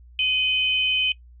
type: tone pair together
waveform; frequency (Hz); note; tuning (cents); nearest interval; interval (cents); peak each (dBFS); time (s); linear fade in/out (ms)
sine; 2507 / 3044; D#7 / F#7; +12 / +48; minor third; 336; -23 / -21; 0.19-1.12; 2
effects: noise-tail reverb RT60 0.1 s tail -19 dB re dry + added 60 Hz sine -45 dBFS peak until 1.4 s